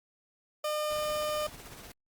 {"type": "tone", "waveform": "30% pulse", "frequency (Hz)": 605, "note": "D#5", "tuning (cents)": -49, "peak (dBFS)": -27, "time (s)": [0.64, 1.47], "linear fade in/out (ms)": 5}
{"type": "noise with tremolo", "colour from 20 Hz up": "pink", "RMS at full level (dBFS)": -46, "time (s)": [0.9, 1.92], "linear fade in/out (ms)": 5, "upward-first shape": "sine", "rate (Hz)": 16, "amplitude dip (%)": 40}
{"effects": ["Opus 48 kbps"]}